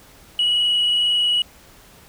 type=tone with frequency modulation; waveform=sine; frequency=2923 Hz; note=F#7; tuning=22 cents flat; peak=-14 dBFS; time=0.39-1.42 s; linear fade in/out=2 ms; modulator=22.1 Hz; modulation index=1.2; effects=tanh soft clip ceiling -13 dBFS + pink hiss -48 dBFS RMS until 2.08 s